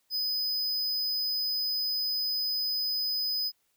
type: tone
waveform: square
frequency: 5010 Hz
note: D#8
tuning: 11 cents sharp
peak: -28 dBFS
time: 0.1-3.52 s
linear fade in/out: 50 ms
effects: white hiss -73 dBFS RMS until 3.76 s